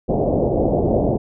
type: low-pass noise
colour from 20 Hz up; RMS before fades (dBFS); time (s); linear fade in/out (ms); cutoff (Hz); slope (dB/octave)
white; -18; 0.08-1.18; 20; 680; 48
effects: none